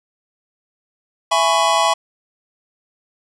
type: chord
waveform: square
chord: C# minor seventh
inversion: first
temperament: just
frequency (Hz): 665.2 / 831.5 / 997.9 / 1108.7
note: E5 / G#5 / B5 / C#6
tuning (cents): +16 / +2 / +18 / 0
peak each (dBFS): -20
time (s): 1.31-1.94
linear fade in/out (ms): 10
effects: resampled to 22050 Hz + 8-bit